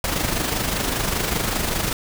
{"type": "noise with amplitude modulation", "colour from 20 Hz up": "pink", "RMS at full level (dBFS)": -21, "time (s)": [0.04, 1.93], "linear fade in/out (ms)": 2, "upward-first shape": "sine", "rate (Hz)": 25.1, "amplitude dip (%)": 50, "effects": []}